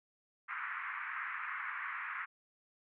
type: band-pass noise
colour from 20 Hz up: pink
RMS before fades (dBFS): -41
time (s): 0.48-2.26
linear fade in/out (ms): 20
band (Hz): 1100 to 2200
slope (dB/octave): 48
effects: none